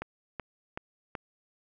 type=click train; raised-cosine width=0.5 ms; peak=-20 dBFS; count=4; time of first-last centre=0.02-1.152 s; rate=2.65 Hz; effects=none